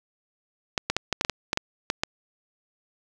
clicks, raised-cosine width 0.2 ms, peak -6 dBFS, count 11, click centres 0.778 / 0.9 / 0.966 / 1.127 / 1.211 / 1.249 / 1.297 / 1.531 / 1.574 / 1.901 / 2.035 s, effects none

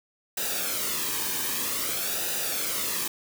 white noise with flanger, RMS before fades -29 dBFS, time 0.37-3.08 s, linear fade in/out 5 ms, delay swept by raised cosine 0.91 to 1.49 ms, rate 0.52 Hz, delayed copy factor -0.6, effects none

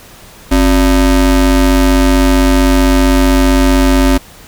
square ring-modulated tone, 157.8 Hz, D#3, 25 cents sharp, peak -4 dBFS, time 0.51-4.18 s, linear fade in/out 10 ms, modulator 110 Hz, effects pink hiss -37 dBFS RMS until 4.47 s

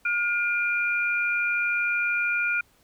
sine tone pair together, 1427 / 2400 Hz, F6 / D7, +37 / +37 cents, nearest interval major sixth, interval 900 cents, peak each -25 dBFS, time 0.05-2.61 s, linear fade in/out 5 ms, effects pink hiss -62 dBFS RMS until 2.83 s

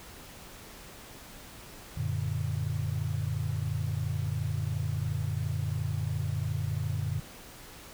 sine chord, Gb augmented, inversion none, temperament equal with one note detuned, 92.5 / 115.4 / 146.83 Hz, Gb2 / Bb2 / D3, 0 / -17 / 0 cents, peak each -33 dBFS, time 1.97-7.2 s, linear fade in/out 5 ms, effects pink hiss -48 dBFS RMS until 7.93 s

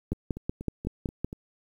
two click trains, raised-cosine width 3 ms, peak -24 / -15 dBFS, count 6 / 7, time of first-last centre 0.13-1.329 / 0.12-1.246 s, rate 4.17 / 5.33 Hz, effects 9-bit

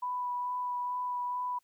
sine tone with vibrato, 987.8 Hz, B5, in tune, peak -31 dBFS, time 0.02-1.59 s, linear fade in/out 10 ms, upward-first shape sine, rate 2.3 Hz, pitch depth 11 cents each way, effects white hiss -74 dBFS RMS until 1.63 s

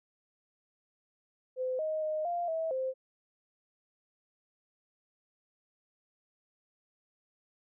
sine tone with pitch steps, 512 / 625 / 619 / 696 / 648 / 522 Hz, C5 / D#5 / D#5 / F5 / E5 / C5, -38 / +8 / -9 / -6 / -30 / -4 cents, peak -30 dBFS, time 1.56-2.94 s, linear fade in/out 50 ms, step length 230 ms, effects none

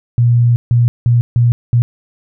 sine tone bursts at uneven times, 119.6 Hz, A#2, 45 cents sharp, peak -7 dBFS, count 5, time 0.18-0.56 / 0.71-0.88 / 1.06-1.21 / 1.36-1.52 / 1.73-1.82 s, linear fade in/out 0 ms, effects none

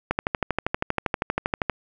click train, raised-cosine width 0.5 ms, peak -7 dBFS, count 21, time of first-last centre 0.11-1.697 s, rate 12.6 Hz, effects none

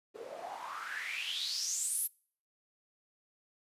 white noise with band-pass filter sweep, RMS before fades -38 dBFS, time 0.14-2.08 s, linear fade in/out 20 ms, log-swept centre 410 to 12000 Hz, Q 7.2, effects noise-tail reverb RT60 0.5 s tail -26 dB re dry + resampled to 32000 Hz

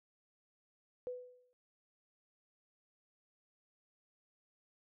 sine tone with exponential decay, 497.6 Hz, B4, 13 cents sharp, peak -36 dBFS, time 1.07-1.53 s, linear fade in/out 0 ms, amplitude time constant 100 ms, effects none

